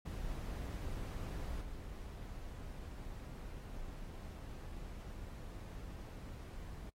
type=noise with level steps; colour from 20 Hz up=brown; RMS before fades=-42 / -47 dBFS; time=0.05-6.9 s; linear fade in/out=10 ms; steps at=1.6 s; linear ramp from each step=20 ms; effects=noise-tail reverb RT60 0.1 s tail -26 dB re dry + AAC 48 kbps